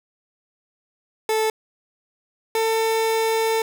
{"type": "tone pair in turn", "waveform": "30% pulse", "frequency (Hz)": [438.3, 447.3], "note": ["A4", "A4"], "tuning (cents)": [-7, 28], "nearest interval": "unison", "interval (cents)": 35, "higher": "second", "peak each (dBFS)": -16, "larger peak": "neither", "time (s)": [[1.29, 1.5], [2.55, 3.62]], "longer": "second", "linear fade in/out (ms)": 2, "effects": []}